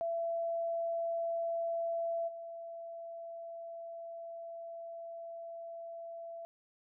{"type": "tone with level steps", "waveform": "sine", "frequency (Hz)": 671, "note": "E5", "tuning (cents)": 31, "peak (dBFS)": [-32, -42], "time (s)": [0.01, 6.45], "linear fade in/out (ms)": 0, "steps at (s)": 2.27, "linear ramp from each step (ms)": 20, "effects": []}